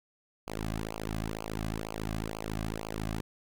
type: tone with flanger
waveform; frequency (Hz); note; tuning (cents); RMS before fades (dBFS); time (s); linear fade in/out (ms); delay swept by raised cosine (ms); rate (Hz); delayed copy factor
sawtooth; 54; A1; -32; -36; 0.47-3.21; 5; 0.53 to 2.23; 2.1; -1
effects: none